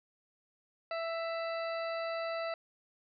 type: harmonic tone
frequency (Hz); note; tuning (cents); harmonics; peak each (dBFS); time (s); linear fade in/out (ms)
662; E5; +7; 1 / 2 / 3 / 4 / 6 / 7; -35 / -41 / -45 / -47 / -51 / -52; 0.91-2.54; 2
effects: none